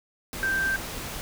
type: tone in noise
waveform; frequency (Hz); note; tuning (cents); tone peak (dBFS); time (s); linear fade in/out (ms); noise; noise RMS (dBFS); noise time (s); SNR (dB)
sine; 1568; G6; 0; -23; 0.43-0.76; 0; pink; -35; 0.33-1.21; +9
effects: none